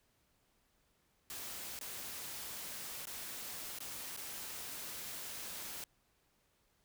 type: noise with dropouts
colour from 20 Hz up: white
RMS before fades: -45 dBFS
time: 1.3-5.84 s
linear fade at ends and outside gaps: 1 ms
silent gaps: 1.79-1.811 / 3.055-3.07 / 3.788-3.804 / 4.165-4.173 s
effects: pink hiss -75 dBFS RMS until 6.84 s